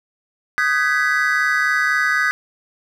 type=chord; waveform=triangle; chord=G# minor seventh; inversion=second; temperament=equal with one note detuned; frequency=1244.5 / 1517.2 / 1661.2 / 1975.5 Hz; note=D#6 / F#6 / G#6 / B6; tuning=0 / +43 / 0 / 0 cents; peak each=-21 / -18 / -19 / -20 dBFS; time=0.58-2.31 s; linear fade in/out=0 ms; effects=none